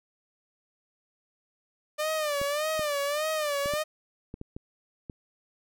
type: tone with vibrato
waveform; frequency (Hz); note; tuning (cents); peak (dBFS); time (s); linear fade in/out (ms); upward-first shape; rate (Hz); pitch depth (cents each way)
sawtooth; 596; D5; +25; -23; 1.98-3.84; 20; sine; 1.7; 100
type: clicks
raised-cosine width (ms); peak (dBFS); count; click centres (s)
3; -25; 8; 2.415 / 2.794 / 3.659 / 3.737 / 4.341 / 4.414 / 4.565 / 5.098
effects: none